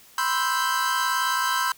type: chord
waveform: 45% pulse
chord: C major seventh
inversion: third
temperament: equal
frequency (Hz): 987.8 / 1046.5 / 1318.5 / 1568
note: B5 / C6 / E6 / G6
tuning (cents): 0 / 0 / 0 / 0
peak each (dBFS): -28 / -27 / -28 / -27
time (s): 0.18-1.72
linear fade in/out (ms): 2
effects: white hiss -52 dBFS RMS until 1.77 s